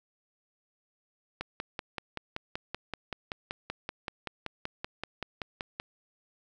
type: click train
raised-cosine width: 0.3 ms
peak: -18 dBFS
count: 24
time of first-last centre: 1.41-5.799 s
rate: 5.24 Hz
effects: none